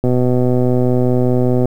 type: click train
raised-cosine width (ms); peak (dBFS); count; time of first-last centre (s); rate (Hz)
2; -3; 203; 0.04-1.656; 125
effects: 7-bit